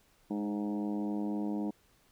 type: harmonic tone with a mistuned harmonic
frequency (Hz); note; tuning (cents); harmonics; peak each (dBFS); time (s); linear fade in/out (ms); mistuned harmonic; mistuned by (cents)
103.9; G#2; +1; 2 / 3 / 4 / 5 / 6 / 7 / 8 / 9; -34 / -35 / -45 / -47 / -50 / -48 / -52 / -52; 0.3-1.71; 10; 3; -19
effects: pink hiss -67 dBFS RMS until 2.11 s